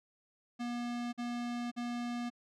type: tone bursts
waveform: square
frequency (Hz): 240.2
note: B3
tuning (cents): -48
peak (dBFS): -36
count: 3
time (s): 0.59-2.302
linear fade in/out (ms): 20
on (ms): 540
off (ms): 46
effects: low-pass 6000 Hz 12 dB/octave